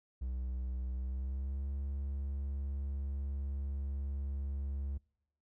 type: tone with pitch glide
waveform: triangle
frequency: 63.2 to 69.32 Hz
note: B1 to C#2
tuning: +41 to +1 cents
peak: -33 dBFS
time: 0.21-4.98 s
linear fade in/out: 10 ms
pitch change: +160 cents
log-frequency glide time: 0.93-1.68 s
effects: noise-tail reverb RT60 0.8 s tail -26 dB re dry